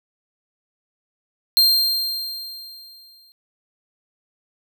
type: tone with exponential decay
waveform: 45% pulse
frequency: 4186 Hz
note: C8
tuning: in tune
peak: -10 dBFS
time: 1.57-3.32 s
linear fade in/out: 0 ms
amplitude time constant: 380 ms
effects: none